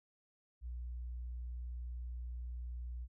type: tone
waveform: sine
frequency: 60.5 Hz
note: B1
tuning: 35 cents flat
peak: -39 dBFS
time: 0.61-3.08 s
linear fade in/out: 50 ms
effects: tanh soft clip ceiling -37 dBFS